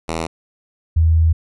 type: tone pair in turn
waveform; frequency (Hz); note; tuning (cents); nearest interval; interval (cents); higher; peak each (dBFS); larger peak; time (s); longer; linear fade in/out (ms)
5% pulse / sine; 81.5 / 81.11; E2 / E2; -19 / -27; unison; 8; first; -10; neither; 0.08-0.27 / 0.96-1.33; second; 10
effects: resampled to 24000 Hz